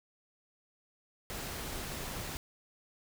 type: noise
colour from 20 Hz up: pink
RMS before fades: -40 dBFS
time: 1.3-2.37 s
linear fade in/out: 0 ms
effects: none